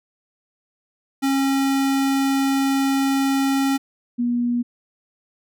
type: tone pair in turn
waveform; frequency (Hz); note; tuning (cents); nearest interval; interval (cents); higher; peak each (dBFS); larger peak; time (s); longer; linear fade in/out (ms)
square / sine; 272.2 / 240.9; C#4 / B3; -31 / -43; major second; 212; first; -18; neither; 1.22-3.78 / 4.18-4.63; first; 20
effects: none